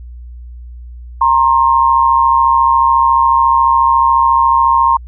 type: tone pair together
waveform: sine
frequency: 930.9 / 1065 Hz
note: A#5 / C6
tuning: -3 / +30 cents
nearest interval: major second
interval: 233 cents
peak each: -10 dBFS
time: 1.21-4.97 s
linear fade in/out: 5 ms
effects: added 60 Hz sine -28 dBFS peak until 5.07 s